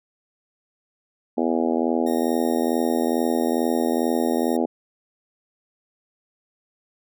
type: harmonic tone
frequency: 82.3 Hz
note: E2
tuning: 2 cents flat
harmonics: 3 / 4 / 5 / 6 / 7 / 8 / 9 / 10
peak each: -23 / -25 / -27 / -29 / -30 / -31 / -32 / -33 dBFS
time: 1.37-4.66 s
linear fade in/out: 10 ms
type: tone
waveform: 5% pulse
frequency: 1856 Hz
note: A#6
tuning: 8 cents flat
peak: -27 dBFS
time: 2.06-4.57 s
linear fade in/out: 10 ms
effects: none